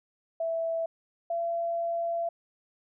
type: tone pair in turn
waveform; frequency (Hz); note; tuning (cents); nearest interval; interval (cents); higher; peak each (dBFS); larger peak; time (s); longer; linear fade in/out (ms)
sine; 659.3 / 677.4; E5 / E5; 0 / +47; unison; 47; second; -27; neither; 0.4-0.86 / 1.3-2.29; second; 5
effects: none